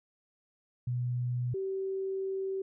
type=tone pair in turn; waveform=sine; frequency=123.1 / 384.8 Hz; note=B2 / G4; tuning=-5 / -32 cents; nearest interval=octave + minor sixth; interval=1973 cents; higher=second; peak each=-29 / -31 dBFS; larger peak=first; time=0.87-1.54 / 1.54-2.62 s; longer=second; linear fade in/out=5 ms; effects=none